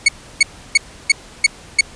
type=tone bursts; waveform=sawtooth; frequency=2217 Hz; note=C#7; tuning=in tune; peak=-3 dBFS; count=6; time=0.06-1.81 s; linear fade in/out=5 ms; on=25 ms; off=320 ms; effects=pink hiss -40 dBFS RMS until 1.95 s + resampled to 22050 Hz